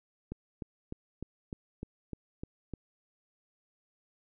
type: click train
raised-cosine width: 3 ms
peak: -25 dBFS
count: 9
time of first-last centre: 0.32-2.737 s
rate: 3.31 Hz
effects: none